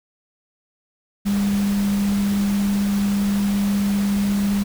sine tone in noise, 201.1 Hz, G3, 44 cents sharp, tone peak -17 dBFS, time 1.25-4.64 s, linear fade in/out 20 ms, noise pink, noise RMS -32 dBFS, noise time 1.25-4.64 s, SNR +12 dB, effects none

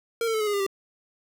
square tone with pitch steps, 461.5 / 448.9 / 436.6 / 424.7 / 413.1 / 401.8 / 390.8 Hz, A#4 / A4 / A4 / G#4 / G#4 / G4 / G4, -17 / +35 / -13 / +39 / -9 / +43 / -5 cents, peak -24 dBFS, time 0.21-0.665 s, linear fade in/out 2 ms, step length 65 ms, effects none

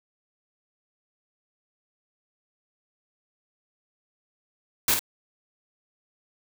white noise with echo, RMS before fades -21 dBFS, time 4.88-4.94 s, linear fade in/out 2 ms, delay 53 ms, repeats 1, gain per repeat -6 dB, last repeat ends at 4.993 s, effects none

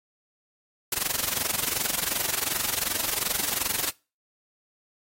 white noise with amplitude modulation, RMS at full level -24 dBFS, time 0.92-3.91 s, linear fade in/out 2 ms, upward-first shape sine, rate 22.7 Hz, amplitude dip 90%, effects noise-tail reverb RT60 0.3 s tail -23 dB re dry + AAC 48 kbps

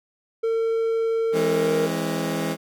triangle tone with pitch glide, 453.1 to 462.9 Hz, A#4 to A#4, -49 to -12 cents, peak -18 dBFS, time 0.43-1.87 s, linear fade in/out 10 ms, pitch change +37 cents, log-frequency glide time 1.47-1.76 s
20% pulse chord, E augmented, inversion none, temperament equal with one note detuned, 164.81 / 207.7 / 267.9 Hz, E3 / G#3 / B#3, 0 / 0 / +41 cents, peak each -22 / -24 / -24 dBFS, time 1.32-2.57 s, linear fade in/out 50 ms
effects none

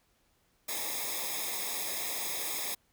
white noise with comb filter, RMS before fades -35 dBFS, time 0.68-2.75 s, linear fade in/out 10 ms, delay 0.68 ms, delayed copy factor -0.95, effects pink hiss -71 dBFS RMS until 2.92 s

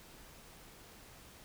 silence, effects pink hiss -56 dBFS RMS until 1.44 s

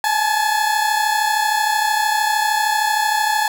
30% pulse tone pair together, 840 / 873.1 Hz, G#5 / A5, +19 / -14 cents, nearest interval minor second, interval 67 cents, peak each -16 dBFS, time 0.04-3.48 s, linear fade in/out 2 ms, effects none

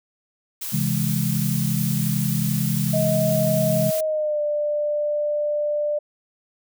blue noise, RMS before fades -30 dBFS, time 0.61-4.01 s, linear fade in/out 10 ms
sine chord, C augmented, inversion none, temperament equal with one note detuned, 133.64 / 164.81 / 207.7 Hz, C3 / E3 / G#3, +37 / 0 / 0 cents, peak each -24 / -24 / -25 dBFS, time 0.72-3.91 s, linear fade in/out 20 ms
sine tone with pitch glide, 632 to 593.1 Hz, D#5 to D5, +27 to +17 cents, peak -20 dBFS, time 2.93-5.99 s, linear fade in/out 10 ms, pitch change -110 cents, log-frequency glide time 3.98-4.41 s
effects none

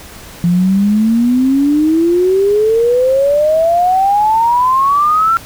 sine exponential sweep, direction up, 170.7 to 1367 Hz, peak -8 dBFS, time 0.44-5.37 s, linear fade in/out 0 ms, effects pink hiss -34 dBFS RMS until 5.45 s

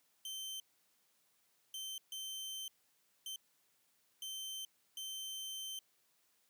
sawtooth tone bursts at uneven times, 3100 Hz, G7, 20 cents flat, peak -39 dBFS, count 6, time 0.25-0.6 / 1.74-1.98 / 2.12-2.68 / 3.26-3.36 / 4.22-4.65 / 4.97-5.79 s, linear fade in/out 2 ms, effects white hiss -75 dBFS RMS until 6.49 s + high-pass 100 Hz 12 dB/octave

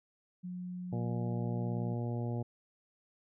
sine tone, 180 Hz, F#3, 47 cents flat, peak -38 dBFS, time 0.43-1.95 s, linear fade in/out 20 ms
harmonic tone, 119 Hz, A#2, 36 cents sharp, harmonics 1 / 2 / 3 / 4 / 5 / 6 / 7, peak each -34 / -40 / -44 / -46 / -48 / -50 / -51 dBFS, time 0.92-2.43 s, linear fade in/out 10 ms
effects none

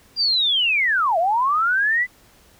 sine linear two-way sweep, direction down then up, 4840 to 638 to 2027 Hz, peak -16 dBFS, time 0.16-2.07 s, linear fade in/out 50 ms, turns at 1.18 s, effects pink hiss -53 dBFS RMS until 2.59 s

